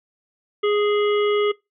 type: harmonic tone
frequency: 415.3 Hz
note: G#4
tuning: in tune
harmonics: 1 / 3 / 5 / 7 / 8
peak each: -17 / -27 / -31 / -34 / -35 dBFS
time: 0.63-1.52 s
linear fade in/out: 10 ms
effects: noise-tail reverb RT60 0.2 s tail -22 dB re dry